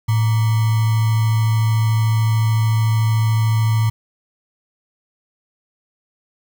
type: tone with sample-and-hold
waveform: sine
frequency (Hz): 110.8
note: A2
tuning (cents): +13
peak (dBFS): -13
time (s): 0.08-3.9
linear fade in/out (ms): 10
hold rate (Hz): 1050
effects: none